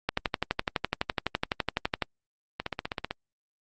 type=two click trains; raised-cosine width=0.3 ms; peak=-9 / -14 dBFS; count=24 / 9; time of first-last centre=0.09-2.023 / 2.6-3.11 s; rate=11.9 / 15.7 Hz; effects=Opus 48 kbps